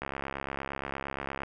click train, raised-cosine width 0.5 ms, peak -19 dBFS, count 98, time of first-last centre 0.02-1.434 s, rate 68.6 Hz, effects none

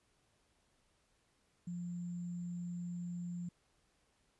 sine tone with sample-and-hold, 174.61 Hz, F3, in tune, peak -39 dBFS, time 1.67-3.49 s, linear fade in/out 5 ms, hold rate 7350 Hz, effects pink hiss -75 dBFS RMS until 4.39 s + resampled to 24000 Hz

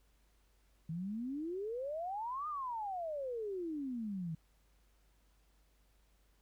sine exponential two-way sweep, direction up then down, 155.56 to 1244.5 to 155.56 Hz, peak -37 dBFS, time 0.89-4.35 s, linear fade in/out 5 ms, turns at 2.48 s, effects added 50 Hz sine -68 dBFS peak until 6.41 s + pink hiss -75 dBFS RMS until 6.41 s

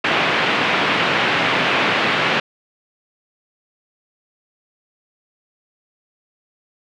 white band-pass noise, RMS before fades -18 dBFS, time 0.04-2.4 s, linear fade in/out 5 ms, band 130 to 2900 Hz, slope 24 dB/octave, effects none

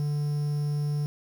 triangle tone with quantisation, 146.83 Hz, D3, in tune, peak -23 dBFS, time 0-1.06 s, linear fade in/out 0 ms, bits 8, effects none

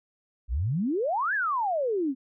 sine exponential two-way sweep, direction up then down, 51.5 to 1762 to 250.9 Hz, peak -24 dBFS, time 0.48-2.15 s, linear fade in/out 50 ms, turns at 1.34 s, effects none

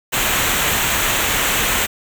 pink noise with comb filter, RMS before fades -18 dBFS, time 0.12-1.87 s, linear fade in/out 20 ms, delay 0.2 ms, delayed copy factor -0.6, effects none

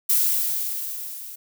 violet noise with level ramp, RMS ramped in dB -18 to -38 dBFS, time 0.09-1.36 s, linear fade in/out 10 ms, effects none

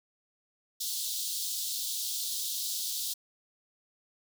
pink high-pass noise, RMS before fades -34 dBFS, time 0.8-3.14 s, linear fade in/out 10 ms, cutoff 3500 Hz, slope 48 dB/octave, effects none

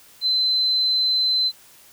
sine tone, 4060 Hz, B7, 47 cents sharp, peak -17 dBFS, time 0.21-1.52 s, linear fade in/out 50 ms, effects white hiss -50 dBFS RMS until 1.92 s

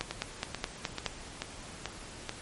two click trains, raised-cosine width 0.2 ms, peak -16 / -13 dBFS, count 6 / 6, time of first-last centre 0.11-2.293 / 0.01-1.063 s, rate 2.29 / 4.75 Hz, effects pink hiss -46 dBFS RMS until 2.41 s + MP3 48 kbps

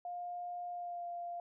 sine tone with pitch glide, 707 to 695.7 Hz, F5 to F5, +21 to -7 cents, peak -39 dBFS, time 0.05-1.4 s, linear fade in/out 2 ms, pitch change -28 cents, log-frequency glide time 0.7-1.06 s, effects none

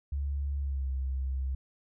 sine tone with pitch glide, 70.4 to 66.07 Hz, C#2 to C2, +27 to +17 cents, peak -29 dBFS, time 0.12-1.55 s, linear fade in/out 5 ms, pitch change -110 cents, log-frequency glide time 0.59-0.89 s, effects none

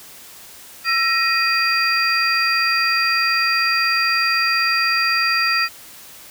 sine tone cluster, 1342 / 1878 / 2485 / 4741 Hz, E6 / A#6 / D#7 / D8, +31 / +12 / -3 / +16 cents, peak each -21 dBFS, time 0.84-5.69 s, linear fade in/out 50 ms, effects white hiss -41 dBFS RMS until 6.3 s

